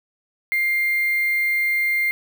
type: tone with quantisation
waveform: sine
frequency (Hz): 2100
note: C7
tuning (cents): +6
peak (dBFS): -18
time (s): 0.52-2.11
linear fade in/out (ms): 0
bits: 5
effects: none